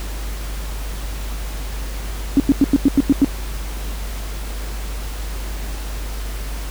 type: tone bursts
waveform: sine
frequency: 277.7 Hz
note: C#4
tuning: 3 cents sharp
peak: -8 dBFS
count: 8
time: 2.37-3.246 s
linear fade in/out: 0 ms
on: 29 ms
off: 92 ms
effects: added 50 Hz sine -24 dBFS peak until 6.7 s + pink hiss -34 dBFS RMS until 6.7 s